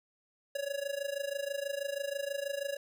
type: tone with amplitude modulation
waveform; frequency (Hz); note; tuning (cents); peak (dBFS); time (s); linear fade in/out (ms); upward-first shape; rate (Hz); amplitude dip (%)
square; 561; C#5; +21; -31; 0.55-2.77; 5; sine; 26.2; 85
effects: none

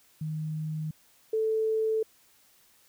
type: tone pair in turn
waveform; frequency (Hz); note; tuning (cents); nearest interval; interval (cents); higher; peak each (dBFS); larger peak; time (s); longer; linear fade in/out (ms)
sine; 155.56 / 440; D#3 / A4; 0 / 0; octave + tritone; 1800; second; -30 / -24; second; 0.21-0.91 / 1.33-2.03; neither; 5
effects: white hiss -62 dBFS RMS until 2.88 s

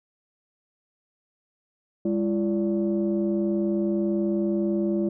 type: tone cluster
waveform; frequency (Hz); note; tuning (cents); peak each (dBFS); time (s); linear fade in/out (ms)
sine; 202.9 / 341.2 / 579; G#3 / F4 / D5; -40 / -40 / -25; -24 / -24 / -32; 2.05-5.09; 5
effects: tanh soft clip ceiling -14 dBFS

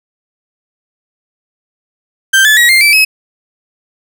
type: tone with pitch steps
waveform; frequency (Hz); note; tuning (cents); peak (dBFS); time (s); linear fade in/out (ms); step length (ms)
35% pulse; 1568 / 1729.8 / 1908.3 / 2105 / 2322 / 2562; G6 / A6 / A#6 / C7 / D7 / E7; 0 / -30 / +40 / +10 / -20 / -50; -3; 2.33-3.05; 10; 120
effects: none

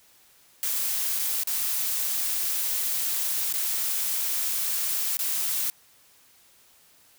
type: noise with dropouts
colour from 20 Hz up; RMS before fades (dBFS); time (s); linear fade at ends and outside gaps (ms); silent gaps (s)
blue; -27; 0.63-5.7; 0; 1.191-1.195 / 1.434-1.473 / 3.526-3.539 / 5.17-5.191
effects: white hiss -58 dBFS RMS until 7.18 s

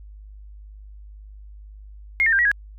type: tone with pitch steps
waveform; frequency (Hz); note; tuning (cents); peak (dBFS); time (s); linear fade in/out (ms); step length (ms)
sine; 2141 / 1815 / 1590 / 1919 / 1656; C7 / A#6 / G6 / A#6 / G#6; +39 / -47 / +24 / +50 / -5; -15; 2.2-2.515; 0; 63
effects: added 51 Hz sine -39 dBFS peak until 2.78 s

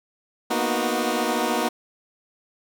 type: chord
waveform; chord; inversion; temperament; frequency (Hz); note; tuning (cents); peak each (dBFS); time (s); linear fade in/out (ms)
15% pulse; B major seventh; third; equal with one note detuned; 233.1 / 246.9 / 311.1 / 366; A#3 / B3 / D#4 / F#4; 0 / 0 / 0 / -19; -21; 0.5-1.69; 10
effects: none

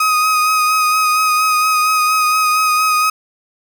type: tone with vibrato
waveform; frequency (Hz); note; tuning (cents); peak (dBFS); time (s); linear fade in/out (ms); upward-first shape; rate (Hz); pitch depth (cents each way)
35% pulse; 1254; D#6; +13; -10; 0-3.1; 5; sine; 4.3; 21
effects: none

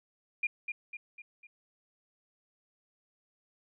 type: tone with echo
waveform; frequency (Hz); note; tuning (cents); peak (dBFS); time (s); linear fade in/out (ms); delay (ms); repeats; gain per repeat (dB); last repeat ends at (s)
sine; 2414; D7; +47; -27; 0.43-0.47; 5; 250; 4; -6; 1.47
effects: none

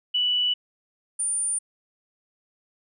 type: tone pair in turn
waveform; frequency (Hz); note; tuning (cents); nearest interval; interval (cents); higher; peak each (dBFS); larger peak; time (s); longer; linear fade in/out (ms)
sine; 2960 / 9225; F#7 / D9; 0 / -32; octave + minor sixth; 1968; second; -20 / -23; first; 0.14-0.54 / 1.19-1.59; neither; 10
effects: none

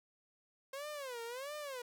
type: tone with vibrato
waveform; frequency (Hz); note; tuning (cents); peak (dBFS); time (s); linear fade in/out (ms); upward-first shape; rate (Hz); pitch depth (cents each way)
sawtooth; 527; C5; +12; -38; 0.73-1.82; 5; sine; 1.5; 230
effects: none

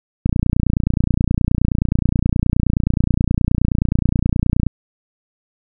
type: click train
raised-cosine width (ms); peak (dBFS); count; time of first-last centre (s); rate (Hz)
5; -3; 131; 0.26-4.667; 29.5
effects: none

